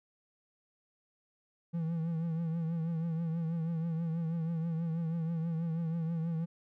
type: tone with vibrato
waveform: triangle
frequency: 164.81 Hz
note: E3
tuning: in tune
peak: -29 dBFS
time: 1.73-6.46 s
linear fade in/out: 20 ms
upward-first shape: triangle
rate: 6.2 Hz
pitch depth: 69 cents each way
effects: none